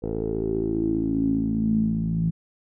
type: tone with low-pass filter sweep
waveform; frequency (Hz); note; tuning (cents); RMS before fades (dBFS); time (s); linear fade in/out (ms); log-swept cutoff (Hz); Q
10% pulse; 55; A1; 0; -24; 0.02-2.31; 20; 490 to 170; 8.7
effects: none